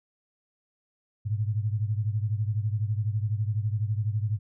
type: beating tone pair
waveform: sine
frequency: 103.83 / 115.83 Hz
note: G#2 / A#2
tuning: 0 / -11 cents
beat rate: 12 Hz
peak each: -26 / -30 dBFS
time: 1.25-4.39 s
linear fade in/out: 20 ms
effects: none